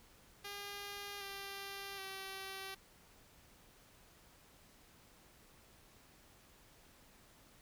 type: tone with pitch steps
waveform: 5% pulse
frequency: 404.4 / 395.2 / 386.1 Hz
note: G#4 / G4 / G4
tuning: -46 / +14 / -26 cents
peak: -33 dBFS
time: 0.44-2.75 s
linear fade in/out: 10 ms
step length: 770 ms
effects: pink hiss -64 dBFS RMS until 7.61 s